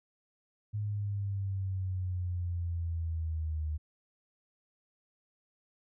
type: exponential sweep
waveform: sine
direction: down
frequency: 105.5 to 76.2 Hz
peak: -31 dBFS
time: 0.73-3.78 s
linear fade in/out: 20 ms
effects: none

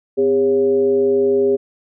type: tone with frequency modulation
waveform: sine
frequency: 403.3 Hz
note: G4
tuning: 49 cents sharp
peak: -12 dBFS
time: 0.17-1.57 s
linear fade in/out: 20 ms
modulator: 148 Hz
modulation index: 0.55
effects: none

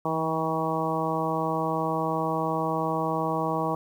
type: harmonic tone with a mistuned harmonic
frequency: 160 Hz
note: D#3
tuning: 49 cents sharp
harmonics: 1 / 2 / 3 / 4 / 5 / 6 / 7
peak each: -32 / -32 / -32 / -32 / -32 / -32 / -32 dBFS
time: 0.05-3.75 s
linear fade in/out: 2 ms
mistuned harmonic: 1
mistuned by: +31 cents
effects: 9-bit

